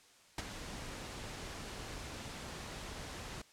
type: noise with ADSR envelope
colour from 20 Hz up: pink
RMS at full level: -35 dBFS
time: 0.38-3.42 s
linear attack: 4 ms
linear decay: 26 ms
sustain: -10 dB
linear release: 7 ms
effects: white hiss -63 dBFS RMS until 3.52 s + low-pass 8000 Hz 12 dB/octave